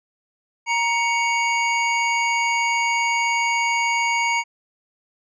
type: tone pair together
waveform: square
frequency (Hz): 938.4 / 2232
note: A#5 / C#7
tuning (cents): +11 / +11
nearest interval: octave + minor third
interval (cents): 1500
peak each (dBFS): -22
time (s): 0.66-4.44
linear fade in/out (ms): 50
effects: resampled to 16000 Hz